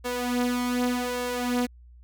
sawtooth tone with flanger, 246.3 Hz, B3, 5 cents flat, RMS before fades -27 dBFS, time 0.04-1.67 s, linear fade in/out 20 ms, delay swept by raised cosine 1.8 to 5 ms, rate 0.85 Hz, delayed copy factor +0.65, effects added 60 Hz sine -47 dBFS peak until 2.03 s

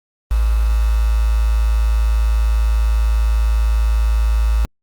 sine tone with quantisation, 55 Hz, A1, in tune, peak -12 dBFS, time 0.31-4.65 s, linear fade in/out 0 ms, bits 5, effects Opus 24 kbps

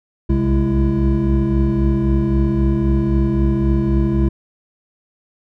triangle tone cluster, 61.6 / 65.4 / 132.8 / 207.2 / 334.6 Hz, B1 / C2 / C3 / G#3 / E4, -4 / 0 / +26 / -4 / +26 cents, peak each -18 dBFS, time 0.29-4.29 s, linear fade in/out 10 ms, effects none

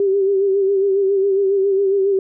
sine tone with vibrato, 392 Hz, G4, in tune, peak -13 dBFS, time 0-2.19 s, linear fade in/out 2 ms, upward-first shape sine, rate 7.3 Hz, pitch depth 49 cents each way, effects none

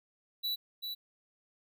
square tone with echo, 3946 Hz, B7, 2 cents flat, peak -32 dBFS, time 0.43-0.56 s, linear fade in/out 20 ms, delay 390 ms, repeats 1, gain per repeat -5 dB, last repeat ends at 0.95 s, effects none

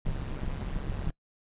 brown noise with amplitude modulation, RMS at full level -29 dBFS, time 0.05-1.11 s, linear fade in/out 10 ms, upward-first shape sine, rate 136 Hz, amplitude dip 75%, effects noise-tail reverb RT60 0.1 s tail -23 dB re dry + resampled to 8000 Hz

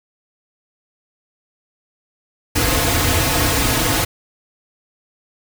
pink noise with comb filter, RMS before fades -17 dBFS, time 2.55-4.05 s, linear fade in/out 10 ms, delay 5.1 ms, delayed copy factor -1, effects none

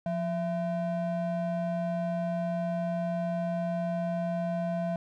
triangle ring-modulated tone, 422.6 Hz, G#4, 30 cents sharp, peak -23 dBFS, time 0.06-4.96 s, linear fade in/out 2 ms, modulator 247 Hz, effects none

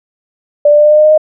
sine tone with pitch steps, 587.3 / 591.7 / 596.2 / 600.7 / 605.2 / 609.8 / 614.4 / 619 Hz, D5 / D5 / D5 / D5 / D#5 / D#5 / D#5 / D#5, 0 / +13 / +26 / +39 / -48 / -35 / -22 / -9 cents, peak -3 dBFS, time 0.65-1.178 s, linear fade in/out 5 ms, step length 66 ms, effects none

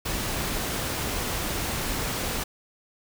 pink noise, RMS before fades -29 dBFS, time 0.05-2.44 s, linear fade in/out 10 ms, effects none

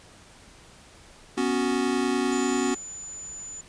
square chord, B suspended second, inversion none, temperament equal, 246.9 / 277.2 / 370 Hz, B3 / C#4 / F#4, 0 / 0 / 0 cents, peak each -28 dBFS, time 1.37-2.75 s, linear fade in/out 10 ms
sine tone, 7000 Hz, A8, 10 cents flat, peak -36 dBFS, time 2.32-3.61 s, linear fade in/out 2 ms
effects pink hiss -51 dBFS RMS until 3.68 s + resampled to 22050 Hz

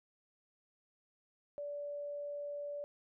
sine tone, 579 Hz, D5, 25 cents flat, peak -39 dBFS, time 1.58-2.84 s, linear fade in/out 0 ms, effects none

